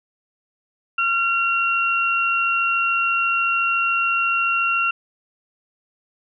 sine tone pair together, 1373.5 / 2747 Hz, F6 / F7, -29 / -29 cents, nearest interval octave, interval 1200 cents, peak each -20 dBFS, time 0.98-4.91 s, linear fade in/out 5 ms, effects none

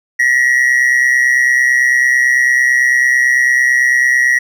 triangle tone with amplitude modulation, 1913 Hz, A#6, 44 cents sharp, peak -4 dBFS, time 0.19-4.39 s, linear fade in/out 10 ms, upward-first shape sine, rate 129 Hz, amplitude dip 65%, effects none

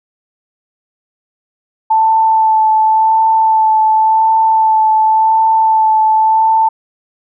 sine tone with vibrato, 880 Hz, A5, in tune, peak -7 dBFS, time 1.9-6.69 s, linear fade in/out 10 ms, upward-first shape sine, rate 0.91 Hz, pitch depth 15 cents each way, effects none

